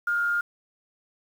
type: tone with frequency modulation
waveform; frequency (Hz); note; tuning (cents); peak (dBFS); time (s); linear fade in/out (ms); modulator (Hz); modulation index
sine; 1411; F6; +17; -22; 0.07-0.41; 5; 125; 0.27
effects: 8-bit